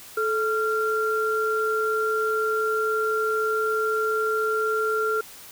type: tone pair together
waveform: sine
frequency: 435 / 1381 Hz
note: A4 / F6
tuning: -20 / -20 cents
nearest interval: octave + minor sixth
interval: 2000 cents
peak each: -24 dBFS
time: 0.17-5.21 s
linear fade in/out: 5 ms
effects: white hiss -44 dBFS RMS until 5.51 s